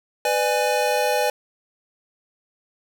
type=chord; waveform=square; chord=G# diminished; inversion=first; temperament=just; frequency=498.4 / 598 / 830.6 Hz; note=B4 / D5 / G#5; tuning=+16 / +31 / 0 cents; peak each=-24 dBFS; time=0.25-1.3 s; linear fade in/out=2 ms; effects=none